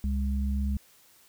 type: tone pair together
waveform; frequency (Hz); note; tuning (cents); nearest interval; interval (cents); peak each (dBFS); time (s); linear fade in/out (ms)
sine; 67.8 / 204.1; C#2 / G#3; -38 / -30; octave + perfect fifth; 1908; -26 / -32; 0.04-0.77; 0
effects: white hiss -59 dBFS RMS until 1.28 s